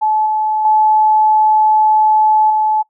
sine tone with level steps, 862 Hz, A5, 36 cents flat, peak -11 / -13 / -8 / -11 dBFS, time 0.01-2.83 s, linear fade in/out 20 ms, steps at 0.26 / 0.65 / 2.5 s, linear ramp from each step 2 ms, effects noise-tail reverb RT60 0.1 s tail -22 dB re dry

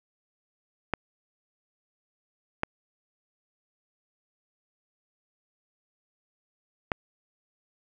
clicks, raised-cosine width 0.5 ms, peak -10 dBFS, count 3, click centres 0.937 / 2.634 / 6.918 s, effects none

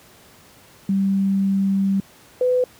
sine tone pair in turn, 195.1 / 501.7 Hz, G3 / B4, -8 / +27 cents, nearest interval octave + major third, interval 1635 cents, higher second, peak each -16 / -15 dBFS, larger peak second, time 0.89-2 / 2.41-2.64 s, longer first, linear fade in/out 2 ms, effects pink hiss -49 dBFS RMS until 2.79 s + high-pass 80 Hz 12 dB/octave

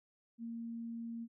sine tone, 231.2 Hz, A#3, 14 cents flat, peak -40 dBFS, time 0.38-1.28 s, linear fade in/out 50 ms, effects none

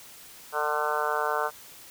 harmonic tone, 150.1 Hz, D3, 38 cents sharp, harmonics 3 / 4 / 5 / 6 / 7 / 8 / 9 / 10, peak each -33 / -33 / -33 / -33 / -33 / -33 / -33 / -33 dBFS, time 0.52-1.51 s, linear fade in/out 50 ms, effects white hiss -48 dBFS RMS until 1.9 s

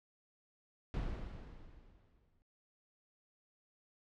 brown noise with exponential decay, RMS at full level -36 dBFS, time 0.94-2.42 s, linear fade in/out 0 ms, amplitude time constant 320 ms, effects low-pass 4000 Hz 12 dB/octave

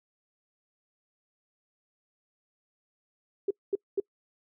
sine tone bursts, 395.7 Hz, G4, 16 cents sharp, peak -23 dBFS, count 3, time 3.48-4.001 s, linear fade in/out 5 ms, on 27 ms, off 220 ms, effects noise-tail reverb RT60 0.1 s tail -26 dB re dry

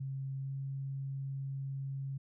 sine tone with pitch glide, 135.1 to 136.28 Hz, C#3 to C#3, -44 to -29 cents, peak -36 dBFS, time 0-2.18 s, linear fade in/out 10 ms, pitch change +15 cents, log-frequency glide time 0.39-0.52 s, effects none

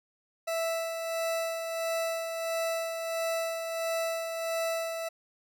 40% pulse tone with tremolo, 659.3 Hz, E5, in tune, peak -27 dBFS, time 0.47-5.09 s, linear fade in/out 10 ms, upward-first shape sine, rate 1.5 Hz, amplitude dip 45%, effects none

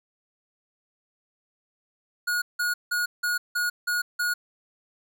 square tone bursts, 1446 Hz, F#6, 40 cents flat, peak -24 dBFS, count 7, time 2.27-4.34 s, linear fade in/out 10 ms, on 150 ms, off 170 ms, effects 10-bit

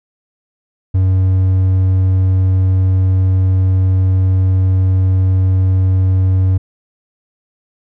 triangle tone, 93.8 Hz, F#2, 24 cents sharp, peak -7 dBFS, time 0.94-6.58 s, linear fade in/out 10 ms, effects none

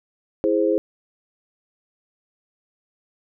sine chord, E augmented, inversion none, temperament equal, 329.6 / 415.3 / 523.3 Hz, E4 / G#4 / B#4, 0 / 0 / 0 cents, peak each -21 dBFS, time 0.44-0.78 s, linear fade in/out 0 ms, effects none

